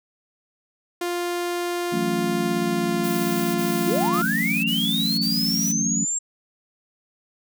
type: tone with pitch glide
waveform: sawtooth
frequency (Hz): 350 to 347.8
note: F4 to F4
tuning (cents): +4 to -7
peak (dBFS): -20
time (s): 1.01-4.22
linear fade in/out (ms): 5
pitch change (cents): -11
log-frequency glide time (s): 2.46-2.99
type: chord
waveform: sine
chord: F# minor seventh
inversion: third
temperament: just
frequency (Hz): 166.5 / 185 / 222 / 277.5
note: E3 / F#3 / A3 / C#4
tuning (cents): +18 / 0 / +16 / +2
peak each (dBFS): -30 / -29 / -26 / -30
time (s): 1.92-6.05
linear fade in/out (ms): 10
type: noise bursts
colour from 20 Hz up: blue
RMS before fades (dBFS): -33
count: 5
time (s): 3.03-5.73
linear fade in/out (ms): 20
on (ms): 520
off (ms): 25
type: linear sweep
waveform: sine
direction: up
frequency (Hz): 293.7 to 7520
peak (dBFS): -22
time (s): 3.87-6.19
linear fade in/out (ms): 10
effects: none